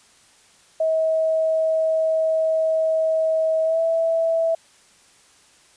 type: tone with pitch glide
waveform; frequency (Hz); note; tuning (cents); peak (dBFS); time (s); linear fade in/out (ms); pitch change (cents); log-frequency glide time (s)
sine; 640 to 656.9; D#5 to E5; +49 to -6; -17; 0.8-4.55; 5; +45; 3.64-3.8
effects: white hiss -54 dBFS RMS until 5.76 s + resampled to 22050 Hz